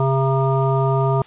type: harmonic tone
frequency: 134.4 Hz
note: C3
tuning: 47 cents sharp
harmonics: 1 / 3 / 5 / 7 / 9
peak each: -17 / -22 / -24 / -25 / -27 dBFS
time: 0-1.22 s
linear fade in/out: 2 ms
effects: white hiss -45 dBFS RMS until 1.26 s + resampled to 8000 Hz